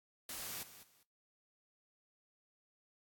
white noise with echo, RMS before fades -44 dBFS, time 0.29-0.63 s, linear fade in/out 2 ms, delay 200 ms, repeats 2, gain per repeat -13 dB, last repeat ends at 1.03 s, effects noise-tail reverb RT60 0.3 s tail -22 dB re dry + AAC 64 kbps

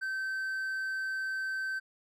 triangle tone, 1546 Hz, G6, 24 cents flat, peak -30 dBFS, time 0.01-1.8 s, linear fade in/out 20 ms, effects none

